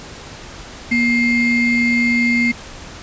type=ring-modulated tone; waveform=triangle; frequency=1177 Hz; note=D6; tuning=3 cents sharp; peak=-8 dBFS; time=0.91-2.52 s; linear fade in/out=10 ms; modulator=939 Hz; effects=pink hiss -35 dBFS RMS until 3.02 s + resampled to 16000 Hz